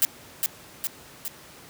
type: noise with echo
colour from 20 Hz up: blue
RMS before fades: -19 dBFS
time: 0.02-0.05 s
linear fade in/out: 0 ms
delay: 410 ms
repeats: 3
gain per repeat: -4 dB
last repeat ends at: 1.28 s
effects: pink hiss -47 dBFS RMS until 1.69 s + high-pass 100 Hz 12 dB/octave

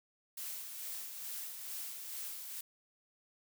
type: noise with tremolo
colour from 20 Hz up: blue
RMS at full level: -42 dBFS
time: 0.37-2.61 s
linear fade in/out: 5 ms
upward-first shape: sine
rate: 2.3 Hz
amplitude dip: 40%
effects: none

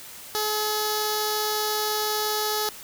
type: tone with notch filter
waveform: 5% pulse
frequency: 425.6 Hz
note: G#4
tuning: 42 cents sharp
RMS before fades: -26 dBFS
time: 0.35-2.69 s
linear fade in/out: 0 ms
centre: 2400 Hz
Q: 0.72
effects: white hiss -42 dBFS RMS until 2.83 s

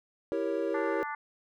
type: chord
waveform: triangle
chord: E diminished seventh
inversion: none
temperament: equal with one note detuned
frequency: 329.6 / 394 / 466.2 / 554.4 Hz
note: E4 / G4 / Bb4 / Db5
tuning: 0 / +9 / 0 / 0 cents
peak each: -32 dBFS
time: 0.32-1.03 s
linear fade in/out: 0 ms
type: harmonic tone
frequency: 293.7 Hz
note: D4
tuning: in tune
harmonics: 3 / 4 / 5 / 6 / 7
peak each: -37 / -39 / -41 / -43 / -44 dBFS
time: 0.74-1.15 s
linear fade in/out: 5 ms
effects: none

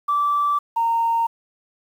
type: tone pair in turn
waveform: sine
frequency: 1163 / 921.3 Hz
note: D6 / A#5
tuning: -17 / -21 cents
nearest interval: major third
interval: 404 cents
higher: first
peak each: -16 dBFS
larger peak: neither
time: 0.08-0.59 / 0.76-1.27 s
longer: neither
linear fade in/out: 10 ms
effects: tanh soft clip ceiling -12 dBFS + 8-bit

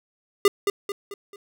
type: tone with echo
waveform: square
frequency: 402.6 Hz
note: G4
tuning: 46 cents sharp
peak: -13 dBFS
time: 0.45-0.48 s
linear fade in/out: 2 ms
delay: 220 ms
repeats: 4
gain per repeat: -7 dB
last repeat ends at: 1.36 s
effects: none

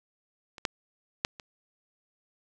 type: clicks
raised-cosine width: 0.2 ms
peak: -26 / -9 / -8 / -25 dBFS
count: 4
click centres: 0.582 / 0.652 / 1.249 / 1.398 s
effects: none

